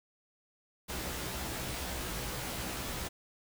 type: noise with comb filter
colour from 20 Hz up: pink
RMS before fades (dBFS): -38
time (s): 0.88-3.09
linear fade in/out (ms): 20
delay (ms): 16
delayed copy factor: +0.95
effects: none